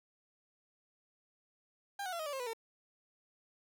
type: tone with pitch steps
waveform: 30% pulse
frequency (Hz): 800 / 737.9 / 680.5 / 627.7 / 578.9 / 533.9 / 492.5 / 454.2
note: G5 / F#5 / F5 / D#5 / D5 / C5 / B4 / A#4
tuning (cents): +35 / -5 / -45 / +15 / -25 / +35 / -5 / -45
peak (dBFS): -35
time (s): 1.99-2.534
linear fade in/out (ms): 5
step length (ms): 68
effects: none